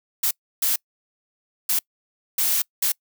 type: noise bursts at uneven times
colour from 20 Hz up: blue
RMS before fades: -21 dBFS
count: 5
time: 0.23-0.31 / 0.62-0.76 / 1.69-1.79 / 2.38-2.62 / 2.82-2.92 s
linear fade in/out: 5 ms
effects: noise-tail reverb RT60 0.1 s tail -26 dB re dry